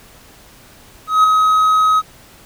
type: tone with ADSR envelope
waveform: triangle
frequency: 1269 Hz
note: D#6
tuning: 34 cents sharp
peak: -4 dBFS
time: 1.07-2.02 s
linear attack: 170 ms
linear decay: 4 ms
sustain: -4 dB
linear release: 36 ms
effects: pink hiss -44 dBFS RMS until 2.45 s